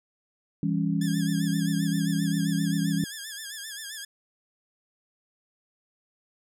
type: chord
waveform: sine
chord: C# diminished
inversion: first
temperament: just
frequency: 166.31 / 199.57 / 277.2 Hz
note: E3 / G3 / C#4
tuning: +16 / +31 / 0 cents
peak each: -26 / -28 / -29 dBFS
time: 0.63-3.04 s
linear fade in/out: 2 ms
type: tone with vibrato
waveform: 10% pulse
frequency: 1693 Hz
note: G#6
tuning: 33 cents sharp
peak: -27 dBFS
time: 1.01-4.05 s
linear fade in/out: 5 ms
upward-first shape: sine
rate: 7.6 Hz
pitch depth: 94 cents each way
effects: none